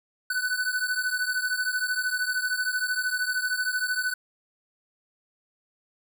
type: beating tone pair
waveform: square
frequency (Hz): 1493 / 1506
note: F#6 / F#6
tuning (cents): +15 / +30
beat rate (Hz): 13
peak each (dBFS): -28 / -30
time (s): 0.3-4.14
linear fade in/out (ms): 5
effects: none

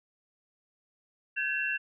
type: tone cluster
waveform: sine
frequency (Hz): 1548 / 1691 / 2710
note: G6 / G#6 / E7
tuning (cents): -22 / +31 / +47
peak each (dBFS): -34 / -33 / -31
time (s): 1.36-1.78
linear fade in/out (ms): 20
effects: none

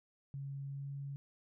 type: tone with pitch glide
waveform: sine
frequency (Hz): 138.59 to 139.72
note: C#3 to C#3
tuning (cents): 0 to +14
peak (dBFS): -40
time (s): 0.34-1.16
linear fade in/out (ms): 0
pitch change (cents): +14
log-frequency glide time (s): 0.67-0.89
effects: none

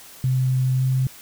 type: tone with pitch glide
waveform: sine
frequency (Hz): 129.4 to 130.6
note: C3 to C3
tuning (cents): -19 to -3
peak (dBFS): -17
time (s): 0.24-1.07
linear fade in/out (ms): 2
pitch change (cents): +16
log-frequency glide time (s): 0.77-0.82
effects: white hiss -44 dBFS RMS until 1.21 s

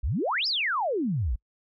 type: exponential two-way sweep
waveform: sine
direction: up then down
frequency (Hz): 48.48 to 5440 to 48.48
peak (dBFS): -24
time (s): 0.03-1.36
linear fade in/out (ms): 10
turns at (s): 0.47
effects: noise-tail reverb RT60 0.1 s tail -26 dB re dry

